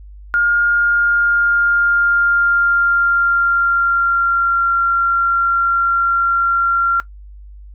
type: tone with pitch glide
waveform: sine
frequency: 1416 to 1377.3 Hz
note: F6 to F6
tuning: +23 to -24 cents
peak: -11 dBFS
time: 0.34-7 s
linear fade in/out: 0 ms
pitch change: -47 cents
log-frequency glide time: 0.67-4.72 s
effects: noise-tail reverb RT60 0.1 s tail -17 dB re dry + added 50 Hz sine -34 dBFS peak until 7.74 s